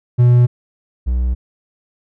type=tone pair in turn; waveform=triangle; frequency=122.1 / 61.83 Hz; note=B2 / B1; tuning=-19 / +3 cents; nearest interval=octave; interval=1178 cents; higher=first; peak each=-5 / -12 dBFS; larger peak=first; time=0.18-0.47 / 1.06-1.35 s; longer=neither; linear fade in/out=20 ms; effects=none